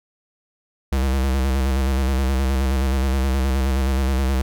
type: tone with vibrato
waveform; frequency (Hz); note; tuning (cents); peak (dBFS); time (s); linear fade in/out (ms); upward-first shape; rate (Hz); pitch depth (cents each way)
square; 66.4; C2; +26; -18; 0.92-4.42; 5; square; 9.5; 49
effects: none